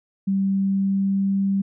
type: tone with pitch glide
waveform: sine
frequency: 194.6 to 195.95 Hz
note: G3 to G3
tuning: -12 to 0 cents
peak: -18 dBFS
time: 0.27-1.62 s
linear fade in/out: 10 ms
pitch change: +12 cents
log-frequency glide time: 0.44-1.38 s
effects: none